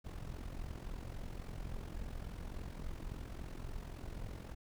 brown noise with amplitude modulation, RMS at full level -41 dBFS, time 0.04-4.55 s, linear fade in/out 20 ms, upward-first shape sine, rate 43.6 Hz, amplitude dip 70%, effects none

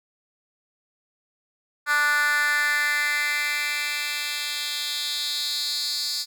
10% pulse tone with high-pass filter sweep, 293.7 Hz, D4, in tune, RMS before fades -25 dBFS, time 1.86-6.26 s, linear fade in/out 50 ms, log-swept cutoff 1400 to 4800 Hz, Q 3.6, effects none

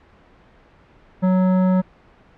sine tone with hard clipping, 185.4 Hz, F#3, 4 cents sharp, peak -16 dBFS, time 1.22-1.82 s, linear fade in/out 20 ms, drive 13 dB, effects pink hiss -51 dBFS RMS until 2.37 s + low-pass 2000 Hz 12 dB/octave

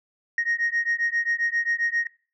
sine beating tone pair, 1864.7 / 1872.2 Hz, A#6 / A#6, 0 / +7 cents, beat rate 7.5 Hz, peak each -24 dBFS, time 0.38-2.07 s, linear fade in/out 2 ms, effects noise-tail reverb RT60 0.4 s tail -22 dB re dry + tanh soft clip ceiling -17 dBFS

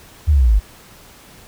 sine linear sweep, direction down, 79.8 to 46.25 Hz, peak -9 dBFS, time 0.27-0.6 s, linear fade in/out 20 ms, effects pink hiss -44 dBFS RMS until 1.47 s

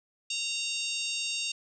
harmonic tone, 924 Hz, A#5, 16 cents flat, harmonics 3 / 4 / 5 / 6 / 7 / 8 / 9, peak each -34 / -36 / -38 / -40 / -41 / -42 / -43 dBFS, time 0.3-1.52 s, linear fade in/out 5 ms, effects none

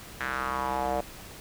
square tone with band-pass filter sweep, 65.41 Hz, C2, in tune, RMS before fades -30 dBFS, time 0.2-1.01 s, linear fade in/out 5 ms, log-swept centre 1700 to 640 Hz, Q 3.5, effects pink hiss -45 dBFS RMS until 1.4 s

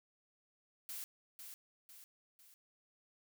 blue noise with echo, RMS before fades -45 dBFS, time 0.89-1.04 s, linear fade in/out 0 ms, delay 500 ms, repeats 3, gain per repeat -6 dB, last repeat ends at 2.54 s, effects none

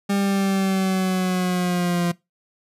40% pulse linear sweep, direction down, 200 to 172.9 Hz, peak -18 dBFS, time 0.09-2.12 s, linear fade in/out 10 ms, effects noise-tail reverb RT60 0.2 s tail -21 dB re dry + resampled to 32000 Hz

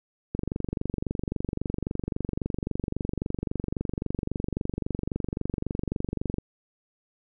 click train, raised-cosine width 3 ms, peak -15 dBFS, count 144, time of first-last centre 0.35-6.384 s, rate 23.7 Hz, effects none

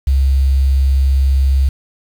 sine tone with quantisation, 67.4 Hz, C#2, 48 cents flat, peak -9 dBFS, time 0.07-1.69 s, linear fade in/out 5 ms, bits 6, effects none

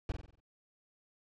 brown noise with echo, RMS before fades -34 dBFS, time 0.09-0.12 s, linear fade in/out 2 ms, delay 47 ms, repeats 6, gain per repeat -6 dB, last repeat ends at 0.402 s, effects low-pass 5000 Hz 12 dB/octave

